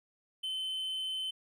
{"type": "tone", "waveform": "triangle", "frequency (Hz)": 3063, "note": "G7", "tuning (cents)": -41, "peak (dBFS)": -32, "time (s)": [0.43, 1.31], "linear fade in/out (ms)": 10, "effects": []}